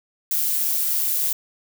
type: noise with amplitude modulation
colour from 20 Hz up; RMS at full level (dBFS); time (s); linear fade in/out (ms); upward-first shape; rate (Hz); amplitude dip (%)
violet; -20; 0.31-1.33; 2; sine; 151; 45
effects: none